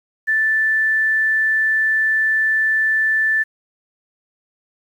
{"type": "tone", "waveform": "sine", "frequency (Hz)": 1760, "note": "A6", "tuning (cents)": 0, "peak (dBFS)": -14, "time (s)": [0.27, 3.44], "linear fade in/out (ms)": 20, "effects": ["8-bit"]}